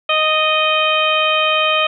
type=harmonic tone with a mistuned harmonic; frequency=622.3 Hz; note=D#5; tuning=in tune; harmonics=1 / 2 / 3 / 4 / 5 / 6; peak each=-19 / -18 / -28 / -18 / -19 / -28 dBFS; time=0.09-1.87 s; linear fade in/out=5 ms; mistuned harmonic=3; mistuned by=-17 cents; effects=none